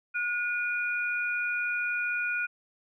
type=tone pair together; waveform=sine; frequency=1446.2 / 2439 Hz; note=F#6 / D#7; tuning=-40 / -35 cents; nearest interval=major sixth; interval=905 cents; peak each=-29 / -31 dBFS; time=0.14-2.47 s; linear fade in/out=20 ms; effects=none